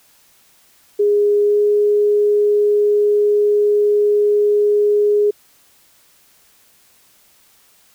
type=tone with pitch glide; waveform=sine; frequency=412 to 414.9 Hz; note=G#4 to G#4; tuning=-14 to -2 cents; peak=-11 dBFS; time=0.99-5.31 s; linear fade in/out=10 ms; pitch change=+12 cents; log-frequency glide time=1.43-1.58 s; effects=white hiss -53 dBFS RMS until 7.94 s